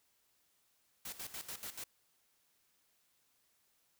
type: noise with tremolo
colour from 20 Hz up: white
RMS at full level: -44 dBFS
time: 1.05-1.84 s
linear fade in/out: 5 ms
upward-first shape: square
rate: 6.9 Hz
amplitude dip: 75%
effects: white hiss -75 dBFS RMS until 3.99 s

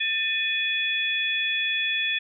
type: tone cluster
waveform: sine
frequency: 1789 / 2492 / 3416 Hz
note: A6 / D#7 / G#7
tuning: +28 / +2 / +48 cents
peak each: -29 / -26 / -27 dBFS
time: 0-2.19 s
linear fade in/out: 10 ms
effects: none

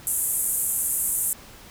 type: band-pass noise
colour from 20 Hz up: white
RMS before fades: -25 dBFS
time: 0.07-1.33 s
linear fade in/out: 0 ms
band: 7800 to 13000 Hz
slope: 48 dB/octave
effects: pink hiss -46 dBFS RMS until 1.7 s

